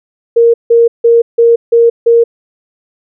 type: tone bursts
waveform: sine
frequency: 466.2 Hz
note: A#4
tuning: in tune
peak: -3 dBFS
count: 6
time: 0.36-2.24 s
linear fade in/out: 10 ms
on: 180 ms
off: 160 ms
effects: none